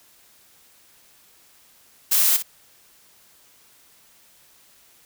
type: noise with echo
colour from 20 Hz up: blue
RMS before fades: -18 dBFS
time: 2.11-2.37 s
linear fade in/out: 10 ms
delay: 57 ms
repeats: 1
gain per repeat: -11 dB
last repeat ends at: 2.427 s
effects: white hiss -55 dBFS RMS until 5.05 s